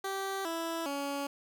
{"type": "tone with pitch steps", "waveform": "15% pulse", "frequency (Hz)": [388.8, 330.7, 281.3], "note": ["G4", "E4", "C#4"], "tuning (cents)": [-14, 6, 26], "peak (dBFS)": -27, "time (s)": [0.04, 1.27], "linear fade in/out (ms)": 5, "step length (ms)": 410, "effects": []}